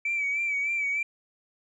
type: tone with vibrato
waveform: sine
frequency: 2305 Hz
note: D7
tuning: 33 cents flat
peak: -24 dBFS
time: 0.05-1.03 s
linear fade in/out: 5 ms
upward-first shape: sine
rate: 3.3 Hz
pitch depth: 49 cents each way
effects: tanh soft clip ceiling -21 dBFS